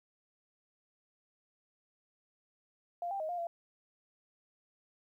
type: tone with pitch steps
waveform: sine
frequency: 696 / 789 / 627 / 705 / 682 Hz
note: F5 / G5 / D#5 / F5 / F5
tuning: -6 / +11 / +13 / +16 / -41 cents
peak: -34 dBFS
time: 3.02-3.47 s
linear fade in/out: 2 ms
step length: 90 ms
effects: 12-bit